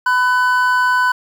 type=tone pair together; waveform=triangle; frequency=1001.1 / 1500 Hz; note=B5 / F#6; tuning=+23 / +23 cents; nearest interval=perfect fifth; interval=700 cents; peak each=-13 dBFS; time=0.06-1.12 s; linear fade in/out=5 ms; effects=7-bit